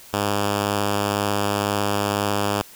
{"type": "tone", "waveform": "5% pulse", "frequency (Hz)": 102, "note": "G#2", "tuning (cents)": -31, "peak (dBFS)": -9, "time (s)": [0.13, 2.62], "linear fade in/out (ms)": 5, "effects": ["white hiss -45 dBFS RMS until 2.75 s"]}